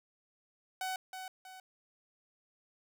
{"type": "tone with echo", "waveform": "sawtooth", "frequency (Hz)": 750, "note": "F#5", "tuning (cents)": 23, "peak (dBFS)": -31, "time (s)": [0.81, 0.96], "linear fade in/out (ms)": 2, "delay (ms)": 320, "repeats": 2, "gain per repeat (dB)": -7, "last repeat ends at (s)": 1.6, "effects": []}